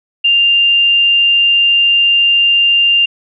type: tone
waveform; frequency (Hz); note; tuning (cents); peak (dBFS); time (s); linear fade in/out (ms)
sine; 2794; F7; 0; -7; 0.24-3.06; 10
effects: none